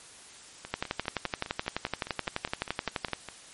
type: two click trains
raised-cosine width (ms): 0.3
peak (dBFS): -22 / -12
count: 14 / 29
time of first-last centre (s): 0.65-3.287 / 0.74-3.133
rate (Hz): 4.93 / 11.7
effects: white hiss -50 dBFS RMS until 3.53 s + MP3 48 kbps